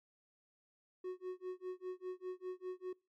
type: tone with tremolo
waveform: triangle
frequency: 367.8 Hz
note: F#4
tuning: 10 cents flat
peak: -36 dBFS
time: 1.04-2.93 s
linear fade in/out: 5 ms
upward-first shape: sine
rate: 5 Hz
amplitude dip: 100%
effects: noise-tail reverb RT60 0.3 s tail -25 dB re dry + MP3 64 kbps